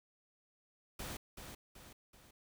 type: noise with echo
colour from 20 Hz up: pink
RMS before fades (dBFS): -44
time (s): 0.99-1.17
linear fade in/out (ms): 5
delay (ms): 380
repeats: 3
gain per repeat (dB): -6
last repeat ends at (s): 2.31
effects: none